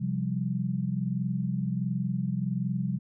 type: chord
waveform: sine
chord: C suspended fourth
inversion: none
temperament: equal with one note detuned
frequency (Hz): 131.19 / 174.61 / 196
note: C3 / F3 / G3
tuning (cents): +5 / 0 / 0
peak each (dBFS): -31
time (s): 0-2.99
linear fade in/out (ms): 20
effects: none